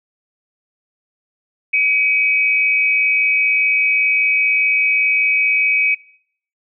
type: tone pair together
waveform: sine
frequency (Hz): 2279 / 2524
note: C#7 / D#7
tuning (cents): +47 / +24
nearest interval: major second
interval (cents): 177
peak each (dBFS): -15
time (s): 1.73-5.95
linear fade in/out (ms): 10
effects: noise-tail reverb RT60 0.6 s tail -21 dB re dry